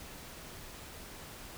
silence, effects pink hiss -48 dBFS RMS until 1.57 s

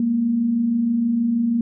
sine tone pair together, 208.4 / 234.7 Hz, G#3 / A#3, +6 / +12 cents, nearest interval major second, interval 206 cents, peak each -28 / -17 dBFS, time 0-1.61 s, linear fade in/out 2 ms, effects none

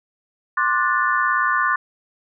sine chord, D dominant seventh, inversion third, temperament just, 1057.2 / 1174.7 / 1468.3 / 1762 Hz, C6 / D6 / F#6 / A6, +18 / 0 / -14 / +2 cents, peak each -22 dBFS, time 0.57-1.76 s, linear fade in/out 5 ms, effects none

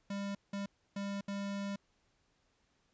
square tone bursts at uneven times, 199.6 Hz, G3, 32 cents sharp, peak -37 dBFS, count 4, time 0.1-0.35 / 0.53-0.66 / 0.96-1.21 / 1.28-1.76 s, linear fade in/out 5 ms, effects pink hiss -75 dBFS RMS until 2.93 s + resampled to 16000 Hz

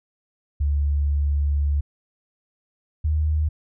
sine tone pair in turn, 72 / 76.79 Hz, D2 / D#2, -34 / -22 cents, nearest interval minor second, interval 112 cents, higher second, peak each -18 dBFS, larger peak neither, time 0.6-1.81 / 3.04-3.49 s, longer first, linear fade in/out 10 ms, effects none

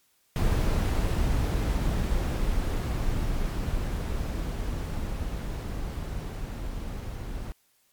brown noise with level ramp, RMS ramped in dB -23 to -35 dBFS, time 0.36-7.52 s, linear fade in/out 0 ms, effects white hiss -67 dBFS RMS until 7.92 s + MP3 96 kbps

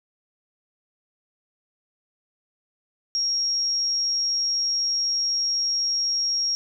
sine tone, 5588 Hz, F8, in tune, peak -21 dBFS, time 3.15-6.55 s, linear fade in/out 0 ms, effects none

